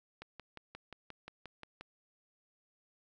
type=click train; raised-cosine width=0.3 ms; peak=-30 dBFS; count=10; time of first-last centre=0.22-1.81 s; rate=5.66 Hz; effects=none